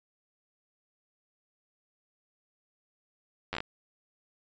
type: slowing click train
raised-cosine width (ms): 0.3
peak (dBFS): -17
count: 6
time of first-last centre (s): 3.53-3.604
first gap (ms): 10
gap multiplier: 1.2
effects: resampled to 16000 Hz